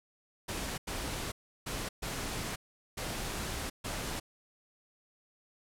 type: noise bursts at uneven times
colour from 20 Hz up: pink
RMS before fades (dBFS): -37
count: 6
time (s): 0.48-0.78 / 0.87-1.32 / 1.66-1.89 / 2.02-2.56 / 2.97-3.7 / 3.84-4.2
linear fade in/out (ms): 10
effects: low-pass 12000 Hz 12 dB/octave